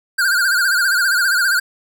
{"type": "tone with vibrato", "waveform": "square", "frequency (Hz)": 1500, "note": "F#6", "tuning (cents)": 23, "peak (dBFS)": -14, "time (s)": [0.18, 1.6], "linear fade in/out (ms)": 10, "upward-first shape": "sine", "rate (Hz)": 15, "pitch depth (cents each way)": 110, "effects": []}